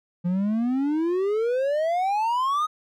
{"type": "exponential sweep", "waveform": "triangle", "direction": "up", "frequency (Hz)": [171.8, 1267], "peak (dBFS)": -19, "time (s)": [0.24, 2.67], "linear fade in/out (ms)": 20, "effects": []}